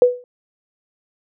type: tone with exponential decay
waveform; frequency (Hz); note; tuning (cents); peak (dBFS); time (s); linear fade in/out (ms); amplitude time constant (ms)
sine; 493.4; B4; -2; -4; 0.02-0.24; 1; 47
effects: none